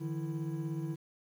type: tone cluster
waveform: triangle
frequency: 150.2 / 166.8 / 329.9 Hz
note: D3 / E3 / E4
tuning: +39 / +21 / +1 cents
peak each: -34 / -39 / -38 dBFS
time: 0-0.96 s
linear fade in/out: 20 ms
effects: 10-bit